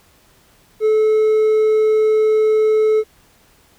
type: tone with hard clipping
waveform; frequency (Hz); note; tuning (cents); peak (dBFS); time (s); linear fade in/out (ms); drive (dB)
triangle; 433.3; A4; -27; -12; 0.8-3.04; 50; 5
effects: pink hiss -53 dBFS RMS until 3.78 s